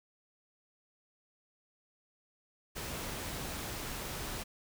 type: noise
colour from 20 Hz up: pink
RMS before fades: -40 dBFS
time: 2.75-4.44 s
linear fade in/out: 20 ms
effects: none